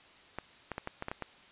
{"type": "clicks", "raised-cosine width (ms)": 0.5, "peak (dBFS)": -21, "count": 8, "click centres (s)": [0.386, 0.717, 0.781, 0.874, 1.024, 1.084, 1.115, 1.223], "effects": ["white hiss -57 dBFS RMS until 1.51 s", "resampled to 8000 Hz"]}